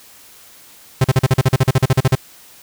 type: tone bursts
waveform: 45% pulse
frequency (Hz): 130.81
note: C3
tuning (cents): 0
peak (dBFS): -9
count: 16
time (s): 1.01-2.153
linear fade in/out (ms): 5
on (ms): 33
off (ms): 41
effects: white hiss -44 dBFS RMS until 2.62 s